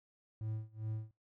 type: tone with tremolo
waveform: triangle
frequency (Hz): 109.3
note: A2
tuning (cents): -11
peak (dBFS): -33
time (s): 0.41-1.11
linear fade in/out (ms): 0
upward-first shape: sine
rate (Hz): 2.5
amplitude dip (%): 95
effects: noise-tail reverb RT60 0.2 s tail -26 dB re dry